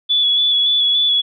sine tone with vibrato, 3420 Hz, A7, 50 cents flat, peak -12 dBFS, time 0.09-1.22 s, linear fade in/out 20 ms, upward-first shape square, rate 3.5 Hz, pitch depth 20 cents each way, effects none

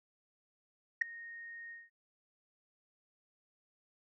sine tone with ADSR envelope, 1857 Hz, A#6, 7 cents flat, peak -21 dBFS, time 1.01-1.9 s, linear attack 9 ms, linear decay 4 ms, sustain -24 dB, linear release 190 ms, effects tanh soft clip ceiling -19 dBFS

